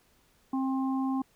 harmonic tone, 265.2 Hz, C4, 23 cents sharp, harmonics 1 / 3 / 4, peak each -27 / -37 / -39 dBFS, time 0.53-1.22 s, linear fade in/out 5 ms, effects pink hiss -66 dBFS RMS until 1.35 s

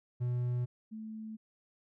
triangle / sine tone pair in turn, 122.8 / 218.8 Hz, B2 / A3, -9 / -9 cents, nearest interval minor seventh, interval 1000 cents, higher second, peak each -28 / -40 dBFS, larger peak first, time 0.2-0.66 / 0.91-1.37 s, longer neither, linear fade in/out 20 ms, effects none

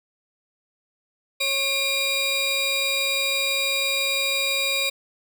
35% pulse tone cluster, 549 / 2396 / 3817 Hz, C#5 / D7 / A#7, -17 / +34 / +40 cents, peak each -29 / -22 / -23 dBFS, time 1.4-4.9 s, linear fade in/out 10 ms, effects none

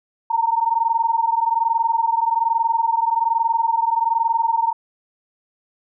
sine tone pair together, 906.8 / 928 Hz, A#5 / A#5, -48 / -8 cents, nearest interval unison, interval 40 cents, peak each -19 / -19 dBFS, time 0.3-4.73 s, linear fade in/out 10 ms, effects none

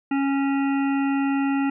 harmonic tone, 275.7 Hz, C#4, 9 cents flat, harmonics 1 / 3 / 5 / 7 / 9 / 10, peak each -20 / -30 / -34 / -37 / -39 / -40 dBFS, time 0.11-1.7 s, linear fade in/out 5 ms, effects none

